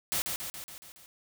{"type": "noise with echo", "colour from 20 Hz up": "white", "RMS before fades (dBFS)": -30, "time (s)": [0.12, 0.22], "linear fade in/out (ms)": 0, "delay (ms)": 140, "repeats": 6, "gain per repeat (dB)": -4, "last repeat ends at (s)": 1.06, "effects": []}